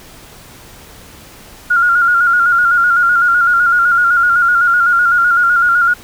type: tone with vibrato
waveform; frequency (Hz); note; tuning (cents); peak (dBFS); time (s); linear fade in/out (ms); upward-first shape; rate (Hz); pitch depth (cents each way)
sine; 1412; F6; +19; -8; 1.7-5.94; 10; square; 7.9; 39
effects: pink hiss -38 dBFS RMS until 6.03 s